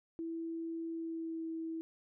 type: tone with pitch glide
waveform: sine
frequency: 329.6 to 325.3 Hz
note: E4 to E4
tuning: 0 to -23 cents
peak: -37 dBFS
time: 0.19-1.81 s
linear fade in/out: 0 ms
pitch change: -23 cents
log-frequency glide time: 0.9-1.46 s
effects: none